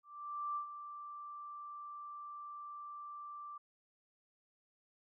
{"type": "tone with ADSR envelope", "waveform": "sine", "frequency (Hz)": 1174.7, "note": "D6", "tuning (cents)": 0, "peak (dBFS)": -35, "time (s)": [0.03, 3.58], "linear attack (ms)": 530, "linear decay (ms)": 100, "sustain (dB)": -10, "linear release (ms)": 7, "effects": []}